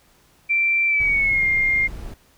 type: tone with pitch glide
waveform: sine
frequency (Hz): 2349 to 2117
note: D7 to C7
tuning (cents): 0 to +20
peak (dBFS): -16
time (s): 0.49-1.88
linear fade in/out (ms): 20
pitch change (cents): -180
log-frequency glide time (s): 0.87-1.45
type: noise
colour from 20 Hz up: brown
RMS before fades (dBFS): -33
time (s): 1-2.14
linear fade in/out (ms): 5
effects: pink hiss -57 dBFS RMS until 2.37 s